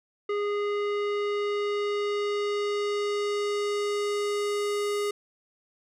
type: tone with low-pass filter sweep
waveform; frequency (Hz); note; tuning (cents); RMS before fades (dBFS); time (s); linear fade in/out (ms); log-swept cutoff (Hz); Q
square; 411.3; G#4; -17; -28; 0.29-5.11; 5; 2200 to 11000; 0.89
effects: none